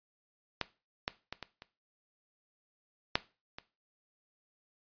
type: clicks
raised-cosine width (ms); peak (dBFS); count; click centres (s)
0.2; -13 / -13 / -20 / -22 / -29 / -7 / -24; 7; 0.613 / 1.079 / 1.326 / 1.427 / 1.621 / 3.155 / 3.585
effects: noise-tail reverb RT60 0.3 s tail -17 dB re dry + resampled to 11025 Hz